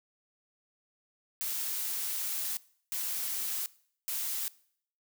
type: noise bursts at uneven times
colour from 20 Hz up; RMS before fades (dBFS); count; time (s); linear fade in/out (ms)
blue; -34; 3; 1.41-2.57 / 2.92-3.66 / 4.08-4.48; 0
effects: noise-tail reverb RT60 0.6 s tail -21 dB re dry